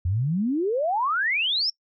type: exponential sweep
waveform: sine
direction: up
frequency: 82.8 to 5550 Hz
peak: -21 dBFS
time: 0.05-1.7 s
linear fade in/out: 5 ms
effects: noise-tail reverb RT60 0.1 s tail -24 dB re dry